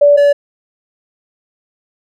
sine / triangle tone pair in turn, 578 / 574 Hz, D5 / D5, -28 / -40 cents, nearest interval unison, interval 12 cents, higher first, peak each -4 dBFS, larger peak neither, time 0.01-0.17 / 0.17-0.33 s, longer neither, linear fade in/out 10 ms, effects none

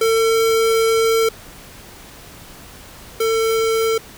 square tone pair in turn, 450.7 / 448.4 Hz, A4 / A4, +42 / +33 cents, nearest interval unison, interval 9 cents, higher first, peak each -14 / -16 dBFS, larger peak first, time 0.01-1.29 / 3.2-3.98 s, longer first, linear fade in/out 5 ms, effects pink hiss -40 dBFS RMS until 4.17 s

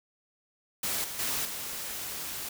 white noise with level steps, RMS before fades -31 / -38 / -31 / -37 dBFS, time 0.83-2.49 s, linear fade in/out 5 ms, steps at 1.04 / 1.19 / 1.45 s, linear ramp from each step 2 ms, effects none

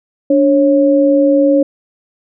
sine tone pair together, 290.3 / 548 Hz, D4 / C#5, -20 / -20 cents, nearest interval major seventh, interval 1100 cents, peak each -10 dBFS, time 0.3-1.63 s, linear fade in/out 5 ms, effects none

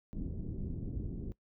pink low-pass noise, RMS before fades -39 dBFS, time 0.13-1.32 s, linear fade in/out 0 ms, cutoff 320 Hz, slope 24 dB/octave, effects noise-tail reverb RT60 0.1 s tail -20 dB re dry

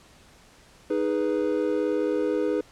triangle chord, G# minor, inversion second, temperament equal, 311.1 / 415.3 / 493.9 Hz, D#4 / G#4 / B4, 0 / 0 / 0 cents, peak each -25 dBFS, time 0.9-2.61 s, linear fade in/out 5 ms, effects pink hiss -54 dBFS RMS until 2.71 s + low-pass 9000 Hz 12 dB/octave

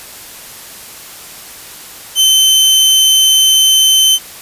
sawtooth tone, 3076 Hz, G7, 33 cents flat, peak -3 dBFS, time 2.15-4.19 s, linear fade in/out 50 ms, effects white hiss -32 dBFS RMS until 4.41 s + resampled to 32000 Hz

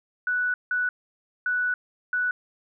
sine tone bursts at uneven times, 1480 Hz, F#6, in tune, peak -22 dBFS, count 4, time 0.27-0.54 / 0.71-0.89 / 1.46-1.74 / 2.13-2.31 s, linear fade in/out 2 ms, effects none

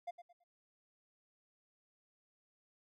triangle tone with echo, 698.5 Hz, F5, in tune, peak -37 dBFS, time 0.07-0.11 s, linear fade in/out 10 ms, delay 110 ms, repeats 3, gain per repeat -11 dB, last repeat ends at 0.44 s, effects none

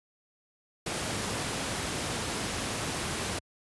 pink noise, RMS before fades -32 dBFS, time 0.86-3.39 s, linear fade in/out 5 ms, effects high-pass 80 Hz 12 dB/octave + resampled to 24000 Hz

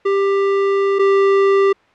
square tone pair in turn, 394.9 / 393.4 Hz, G4 / G4, +13 / +6 cents, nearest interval unison, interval 7 cents, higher first, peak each -14 / -11 dBFS, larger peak second, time 0.05-0.99 / 0.99-1.73 s, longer first, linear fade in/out 10 ms, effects white hiss -52 dBFS RMS until 1.94 s + low-pass 2000 Hz 12 dB/octave

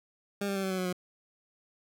20% pulse tone with pitch steps, 200.9 / 197.33 / 193.83 / 190.39 / 187.01 / 183.69 / 180.43 Hz, G3 / G3 / G3 / F#3 / F#3 / F#3 / F#3, +43 / +12 / -19 / +50 / +19 / -12 / -43 cents, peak -25 dBFS, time 0.41-0.928 s, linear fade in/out 5 ms, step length 74 ms, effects none

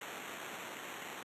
white noise with sample-and-hold, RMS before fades -45 dBFS, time 0.01-1.23 s, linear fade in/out 5 ms, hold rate 4900 Hz, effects high-pass 200 Hz 12 dB/octave + resampled to 32000 Hz

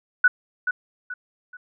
sine tone with echo, 1480 Hz, F#6, in tune, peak -11 dBFS, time 0.24-0.28 s, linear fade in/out 5 ms, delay 430 ms, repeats 3, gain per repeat -9 dB, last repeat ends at 1.57 s, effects none

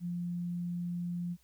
sine tone, 174.61 Hz, F3, in tune, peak -33 dBFS, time 0-1.37 s, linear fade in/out 50 ms, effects added 60 Hz sine -68 dBFS peak until 1.43 s + white hiss -70 dBFS RMS until 1.43 s

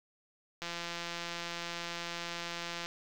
click train, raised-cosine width 0.2 ms, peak -21 dBFS, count 384, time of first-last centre 0.62-2.86 s, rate 171 Hz, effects low-pass 7000 Hz 12 dB/octave + 8-bit

